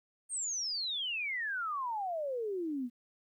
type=exponential sweep; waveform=sine; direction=down; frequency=8870 to 233.1 Hz; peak=-33 dBFS; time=0.29-2.9 s; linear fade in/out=50 ms; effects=12-bit